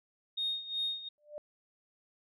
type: tone with tremolo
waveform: sine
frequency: 3708 Hz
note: A#7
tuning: 10 cents flat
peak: -29 dBFS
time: 0.37-1.09 s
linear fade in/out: 10 ms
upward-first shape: sine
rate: 2.7 Hz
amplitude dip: 80%
type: tone with exponential growth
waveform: sine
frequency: 595 Hz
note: D5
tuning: 22 cents sharp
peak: -36 dBFS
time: 1.18-1.38 s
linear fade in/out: 0 ms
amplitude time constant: 43 ms
effects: tanh soft clip ceiling -25 dBFS